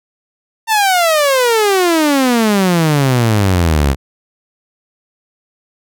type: exponential sweep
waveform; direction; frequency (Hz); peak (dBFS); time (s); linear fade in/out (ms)
sawtooth; down; 910 to 65.41; -6; 0.67-3.96; 50
effects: none